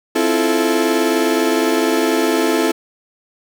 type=chord; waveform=35% pulse; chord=F major seventh; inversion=second; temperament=equal with one note detuned; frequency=261.6 / 329.6 / 349.2 / 433.7 Hz; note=C4 / E4 / F4 / A4; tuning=0 / 0 / 0 / -25 cents; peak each=-19 / -16 / -22 / -17 dBFS; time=0.15-2.72 s; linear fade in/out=10 ms; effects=none